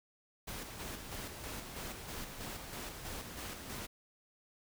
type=noise with tremolo; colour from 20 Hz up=pink; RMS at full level=-43 dBFS; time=0.47-3.87 s; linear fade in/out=10 ms; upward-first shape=square; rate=3.1 Hz; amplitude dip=40%; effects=none